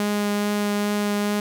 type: tone with vibrato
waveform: sawtooth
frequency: 206.2 Hz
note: G#3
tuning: 12 cents flat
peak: -17 dBFS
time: 0-1.4 s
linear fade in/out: 2 ms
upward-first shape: triangle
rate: 2.4 Hz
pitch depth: 9 cents each way
effects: none